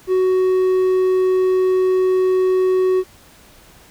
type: tone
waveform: triangle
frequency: 372.1 Hz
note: F#4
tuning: 10 cents sharp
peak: -11 dBFS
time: 0.07-3.04 s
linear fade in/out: 50 ms
effects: pink hiss -47 dBFS RMS until 3.9 s

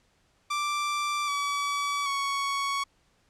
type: tone with pitch steps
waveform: sawtooth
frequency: 1174.7 / 1143.9 / 1113.9 Hz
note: D6 / D6 / C#6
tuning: 0 / -46 / +8 cents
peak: -23 dBFS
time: 0.5-2.84 s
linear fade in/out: 10 ms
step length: 780 ms
effects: pink hiss -67 dBFS RMS until 3.29 s + low-pass 8000 Hz 12 dB/octave

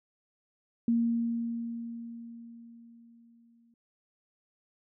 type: tone with exponential decay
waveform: sine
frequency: 232.8 Hz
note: A#3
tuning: 2 cents flat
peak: -22 dBFS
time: 0.88-3.74 s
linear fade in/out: 2 ms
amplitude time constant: 620 ms
effects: none

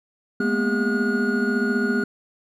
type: tone cluster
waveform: triangle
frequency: 210.6 / 231.9 / 246.5 / 404.3 / 1443 Hz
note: G#3 / A#3 / B3 / G#4 / F#6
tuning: +24 / -9 / -3 / -46 / -44 cents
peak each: -24 dBFS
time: 0.4-2.04 s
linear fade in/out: 5 ms
effects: none

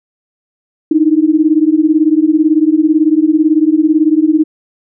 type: beating tone pair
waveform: sine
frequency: 302.8 / 320.8 Hz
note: D#4 / E4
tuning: -47 / -47 cents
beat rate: 18 Hz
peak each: -10 dBFS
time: 0.91-4.44 s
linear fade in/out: 5 ms
effects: none

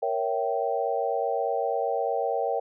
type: chord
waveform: sine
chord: A# diminished seventh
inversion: none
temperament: equal with one note detuned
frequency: 466.2 / 554.4 / 659.3 / 775.9 Hz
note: A#4 / C#5 / E5 / G5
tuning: 0 / 0 / 0 / -18 cents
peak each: -29 / -30 / -31 / -29 dBFS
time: 0.02-2.6 s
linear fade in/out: 10 ms
effects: none

